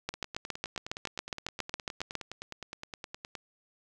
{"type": "two click trains", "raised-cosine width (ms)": 0.2, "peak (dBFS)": [-22, -15], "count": [32, 16], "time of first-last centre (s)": [[0.14, 3.352], [0.09, 2.153]], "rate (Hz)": [9.65, 7.27], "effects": []}